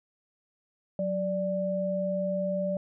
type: tone pair together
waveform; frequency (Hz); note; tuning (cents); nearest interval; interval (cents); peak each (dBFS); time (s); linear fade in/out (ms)
sine; 185 / 587.3; F#3 / D5; 0 / 0; octave + minor sixth; 2000; -31 / -28; 0.99-2.77; 2
effects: none